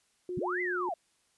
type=tone; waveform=sine; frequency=360 Hz; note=F#4; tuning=47 cents flat; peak=-33 dBFS; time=0.29-0.89 s; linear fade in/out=2 ms
type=linear two-way sweep; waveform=sine; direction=up then down; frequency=73.42 to 2093 to 620 Hz; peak=-31 dBFS; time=0.37-0.94 s; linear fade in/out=5 ms; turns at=0.61 s
effects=white hiss -71 dBFS RMS until 1.37 s + resampled to 24000 Hz